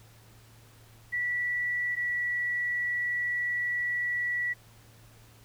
sine tone pair in turn, 1953 / 1945.5 Hz, B6 / B6, -20 / -27 cents, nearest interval unison, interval 7 cents, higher first, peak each -27 dBFS, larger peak neither, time 1.12-1.96 / 1.96-4.54 s, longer second, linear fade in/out 20 ms, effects added 112 Hz sine -55 dBFS peak until 5.44 s + pink hiss -58 dBFS RMS until 5.44 s

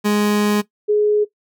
30% pulse / sine tone pair in turn, 208 / 419.3 Hz, G#3 / G#4, +3 / +17 cents, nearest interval octave, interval 1214 cents, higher second, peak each -12 dBFS, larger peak neither, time 0.04-0.62 / 0.88-1.25 s, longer first, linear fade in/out 20 ms, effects noise-tail reverb RT60 0.1 s tail -17 dB re dry

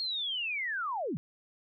sine linear sweep, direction down, 4300 to 123.47 Hz, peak -31 dBFS, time 0-1.17 s, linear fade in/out 0 ms, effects none

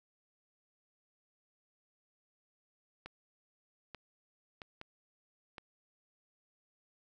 clicks, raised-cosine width 0.3 ms, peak -29 dBFS, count 5, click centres 3.06 / 3.947 / 4.618 / 4.814 / 5.582 s, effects none

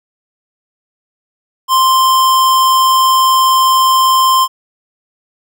square tone, 1046.5 Hz, C6, in tune, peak -8 dBFS, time 1.68-4.48 s, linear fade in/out 50 ms, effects none

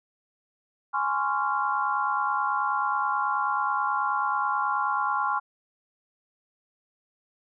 sine chord, Db major seventh, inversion second, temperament just, 831.5 / 1039.4 / 1108.7 / 1385.9 Hz, Ab5 / C6 / Db6 / F6, +2 / -12 / 0 / -14 cents, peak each -29 dBFS, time 0.93-5.4 s, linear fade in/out 20 ms, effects none

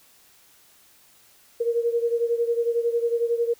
sine beating tone pair, 466.2 / 477.2 Hz, A#4 / A#4, 0 / +41 cents, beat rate 11 Hz, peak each -22 / -26 dBFS, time 1.6-3.54 s, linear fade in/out 10 ms, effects white hiss -56 dBFS RMS until 3.59 s

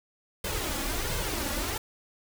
pink noise with flanger, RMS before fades -31 dBFS, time 0.44-1.78 s, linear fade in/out 5 ms, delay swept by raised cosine 1.9 to 3.6 ms, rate 1.4 Hz, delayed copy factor +0.65, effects none

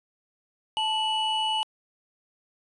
triangle tone pair together, 875.3 / 2944 Hz, A5 / F#7, -9 / -9 cents, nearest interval octave + major sixth, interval 2100 cents, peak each -25 / -25 dBFS, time 0.77-1.63 s, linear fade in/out 0 ms, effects resampled to 22050 Hz

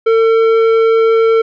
sine tone with tanh clipping, 450.9 Hz, A4, 42 cents sharp, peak -9 dBFS, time 0.06-1.42 s, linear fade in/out 10 ms, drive 11 dB, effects none

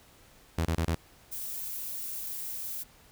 sawtooth tone bursts, 82.41 Hz, E2, in tune, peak -22 dBFS, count 4, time 0.58-0.949 s, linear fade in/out 5 ms, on 72 ms, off 27 ms
violet noise, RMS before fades -37 dBFS, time 1.31-2.84 s, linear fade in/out 20 ms
effects pink hiss -58 dBFS RMS until 3.11 s

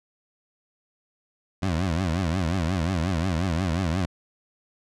20% pulse tone with vibrato, 87.31 Hz, F2, in tune, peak -18 dBFS, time 1.62-4.06 s, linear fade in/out 10 ms, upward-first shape triangle, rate 5.6 Hz, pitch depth 220 cents each way, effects low-pass 7000 Hz 12 dB/octave

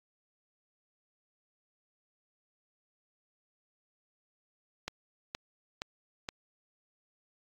click train, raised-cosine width 0.2 ms, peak -18 dBFS, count 4, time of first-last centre 4.88-6.288 s, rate 2.13 Hz, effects AAC 48 kbps

